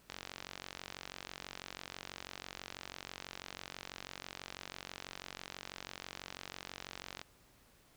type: click train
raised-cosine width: 0.2 ms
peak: -25 dBFS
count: 329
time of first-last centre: 0.1-7.215 s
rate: 46.1 Hz
effects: pink hiss -66 dBFS RMS until 7.96 s